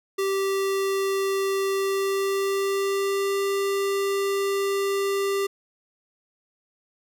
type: tone with pitch glide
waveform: square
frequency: 390 to 395.4 Hz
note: G4 to G4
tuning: -9 to +15 cents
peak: -23 dBFS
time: 0.18-5.47 s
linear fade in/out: 10 ms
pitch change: +24 cents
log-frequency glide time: 1.75-3.38 s
effects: none